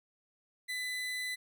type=tone; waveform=30% pulse; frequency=2002 Hz; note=B6; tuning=23 cents sharp; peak=-32 dBFS; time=0.68-1.36 s; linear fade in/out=20 ms; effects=none